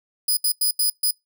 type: tone bursts at uneven times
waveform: 10% pulse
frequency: 4978 Hz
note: D#8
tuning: in tune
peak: -11 dBFS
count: 5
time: 0.28-0.37 / 0.44-0.52 / 0.61-0.71 / 0.79-0.9 / 1.03-1.11 s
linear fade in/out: 5 ms
effects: noise-tail reverb RT60 0.2 s tail -26 dB re dry